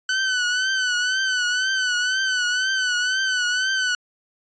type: tone with vibrato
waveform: sawtooth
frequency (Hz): 1505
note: F#6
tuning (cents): +29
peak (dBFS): -16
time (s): 0.09-3.95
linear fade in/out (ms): 2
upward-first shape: triangle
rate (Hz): 2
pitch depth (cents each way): 68
effects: resampled to 16000 Hz